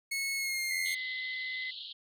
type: tone with pitch glide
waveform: sawtooth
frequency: 2190 to 2123 Hz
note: C#7 to C7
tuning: -22 to +25 cents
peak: -28 dBFS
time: 0.11-0.95 s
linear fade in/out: 10 ms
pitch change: -53 cents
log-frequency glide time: 0.36-0.62 s
type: tone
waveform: sine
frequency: 2036 Hz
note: C7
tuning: 48 cents flat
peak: -35 dBFS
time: 0.7-1.71 s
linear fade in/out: 10 ms
type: band-pass noise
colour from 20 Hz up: white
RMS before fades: -44 dBFS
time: 0.85-1.93 s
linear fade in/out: 10 ms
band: 3000 to 4300 Hz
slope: 96 dB/octave
effects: none